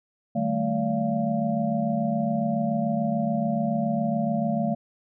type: tone cluster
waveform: sine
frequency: 153.5 / 192.8 / 219.8 / 576 / 690 Hz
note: D#3 / G3 / A3 / D5 / F5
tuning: -23 / -28 / -2 / -34 / -21 cents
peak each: -31 / -31 / -25 / -32 / -29 dBFS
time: 0.35-4.75 s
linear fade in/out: 10 ms
effects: none